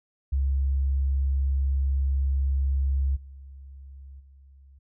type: tone with level steps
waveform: sine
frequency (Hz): 68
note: C#2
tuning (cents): -33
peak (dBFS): -21 / -41 / -49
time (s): 0.32-4.79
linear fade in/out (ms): 10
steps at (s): 3.15 / 4.19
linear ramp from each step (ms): 20
effects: none